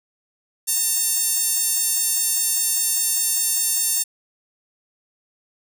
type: tone with high-pass filter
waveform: sawtooth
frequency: 905 Hz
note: A5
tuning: 48 cents sharp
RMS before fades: -21 dBFS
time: 0.67-4.04 s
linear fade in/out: 20 ms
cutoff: 8200 Hz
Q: 1.6
effects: none